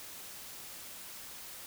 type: silence
effects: white hiss -47 dBFS RMS until 1.66 s